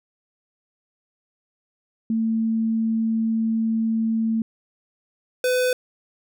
sine / square tone pair in turn, 224.1 / 503.1 Hz, A3 / B4, +32 / +32 cents, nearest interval octave + major second, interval 1400 cents, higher second, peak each -19 / -19 dBFS, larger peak neither, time 2.1-4.42 / 5.44-5.73 s, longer first, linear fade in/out 2 ms, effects none

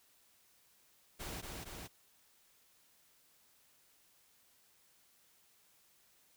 pink noise with echo, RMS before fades -44 dBFS, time 1.19-1.42 s, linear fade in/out 20 ms, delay 230 ms, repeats 2, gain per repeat -2 dB, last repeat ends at 1.88 s, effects white hiss -69 dBFS RMS until 6.36 s

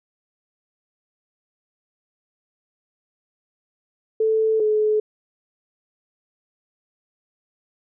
sine tone pair in turn, 440 / 427.7 Hz, A4 / A4, 0 / -49 cents, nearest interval unison, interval 49 cents, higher first, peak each -16 dBFS, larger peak neither, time 4.2-4.6 / 4.6-5 s, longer neither, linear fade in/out 5 ms, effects none

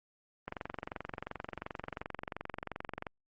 click train, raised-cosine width 0.5 ms, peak -23 dBFS, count 60, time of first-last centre 0.48-3.068 s, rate 22.8 Hz, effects Opus 24 kbps

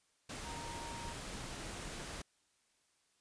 sine tone in noise, 932.3 Hz, A#5, in tune, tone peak -47 dBFS, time 0.45-1.13 s, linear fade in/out 5 ms, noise pink, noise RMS -45 dBFS, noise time 0.29-2.22 s, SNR -5 dB, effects white hiss -75 dBFS RMS until 3.2 s + resampled to 22050 Hz

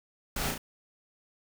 pink noise with echo, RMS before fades -33 dBFS, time 0.36-0.51 s, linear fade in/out 5 ms, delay 35 ms, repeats 2, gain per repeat -3 dB, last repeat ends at 0.58 s, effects none

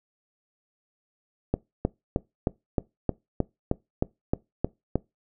click train, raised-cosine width 2 ms, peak -9 dBFS, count 12, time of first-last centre 1.54-4.956 s, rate 3.22 Hz, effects noise-tail reverb RT60 0.2 s tail -22 dB re dry

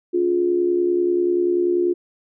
sine tone with amplitude modulation, 353.2 Hz, F4, 20 cents sharp, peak -13 dBFS, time 0.13-1.94 s, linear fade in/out 20 ms, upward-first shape sine, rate 70.3 Hz, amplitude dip 65%, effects none

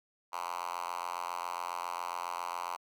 5% pulse tone with high-pass filter, 87.31 Hz, F2, in tune, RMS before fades -38 dBFS, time 0.32-2.77 s, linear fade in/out 20 ms, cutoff 980 Hz, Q 3.7, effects none

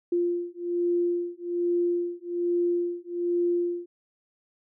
sine beating tone pair, 348 / 349.2 Hz, F4 / F4, -6 / 0 cents, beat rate 1.2 Hz, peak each -27 / -27 dBFS, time 0.12-3.86 s, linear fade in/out 5 ms, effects none

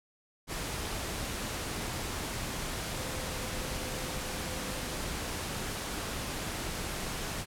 sine tone in noise, 514 Hz, C5, 31 cents flat, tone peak -46 dBFS, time 2.96-4.98 s, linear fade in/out 50 ms, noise pink, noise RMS -36 dBFS, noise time 0.47-7.46 s, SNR -13 dB, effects low-pass 12000 Hz 12 dB/octave

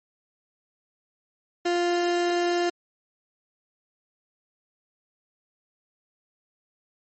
30% pulse tone, 349.2 Hz, F4, in tune, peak -19 dBFS, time 1.65-2.7 s, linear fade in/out 10 ms, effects low-pass 7000 Hz 12 dB/octave + MP3 32 kbps

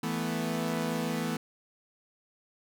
sawtooth chord, E suspended fourth, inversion none, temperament equal, 164.81 / 220 / 246.9 Hz, E3 / A3 / B3, 0 / 0 / 0 cents, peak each -30 dBFS, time 0.03-1.37 s, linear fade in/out 5 ms, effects none

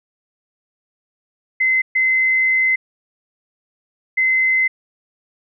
sine tone bursts at uneven times, 2055 Hz, C7, 32 cents flat, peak -13 dBFS, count 3, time 1.6-1.82 / 1.95-2.76 / 4.17-4.68 s, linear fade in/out 10 ms, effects none

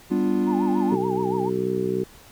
triangle chord, G dominant seventh, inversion none, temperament equal, 196 / 246.9 / 293.7 / 349.2 Hz, G3 / B3 / D4 / F4, 0 / 0 / 0 / 0 cents, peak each -23 dBFS, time 0.1-0.96 s, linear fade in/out 20 ms
sine tone with vibrato, 869 Hz, A5, 22 cents flat, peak -28 dBFS, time 0.46-1.5 s, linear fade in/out 20 ms, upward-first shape sine, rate 7 Hz, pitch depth 160 cents each way
harmonic tone, 63.2 Hz, B1, 41 cents sharp, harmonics 2 / 3 / 4 / 5 / 6 / 7, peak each -34 / -29 / -34 / -32 / -24 / -30 dBFS, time 0.91-2.04 s, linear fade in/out 10 ms
effects pink hiss -49 dBFS RMS until 2.31 s

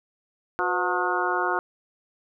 harmonic tone with a mistuned harmonic, 180.3 Hz, F#3, 45 cents flat, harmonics 2 / 3 / 4 / 5 / 6 / 7 / 8, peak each -29 / -34 / -30 / -30 / -30 / -30 / -28 dBFS, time 0.59-1.59 s, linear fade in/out 0 ms, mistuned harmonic 3, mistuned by -120 cents, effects none

